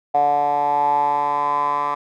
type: tone with band-pass filter sweep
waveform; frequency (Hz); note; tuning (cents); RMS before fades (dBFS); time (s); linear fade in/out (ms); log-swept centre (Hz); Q
10% pulse; 145; D3; -22; -19; 0.14-1.95; 10; 730 to 1100; 8.9
effects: none